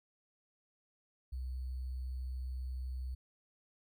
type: tone with sample-and-hold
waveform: sine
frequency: 63.9 Hz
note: C2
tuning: 40 cents flat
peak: -37 dBFS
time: 1.32-3.15 s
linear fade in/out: 10 ms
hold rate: 4410 Hz
effects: none